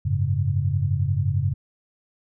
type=chord; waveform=sine; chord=F# suspended second; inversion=none; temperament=equal; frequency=92.5 / 103.83 / 138.59 Hz; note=F#2 / G#2 / C#3; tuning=0 / 0 / 0 cents; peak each=-24 dBFS; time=0.05-1.54 s; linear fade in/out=10 ms; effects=none